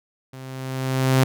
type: tone with level ramp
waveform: sawtooth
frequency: 131.3 Hz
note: C3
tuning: 6 cents sharp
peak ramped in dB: -33 to -9 dBFS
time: 0.33-1.24 s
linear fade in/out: 5 ms
effects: none